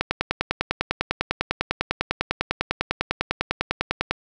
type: click train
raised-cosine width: 0.3 ms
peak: -4 dBFS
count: 42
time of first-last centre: 0.01-4.11 s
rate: 10 Hz
effects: none